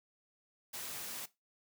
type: noise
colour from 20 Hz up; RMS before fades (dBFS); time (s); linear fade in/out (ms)
white; -43; 0.73-1.26; 10
effects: noise-tail reverb RT60 0.2 s tail -17 dB re dry + high-pass 100 Hz 12 dB/octave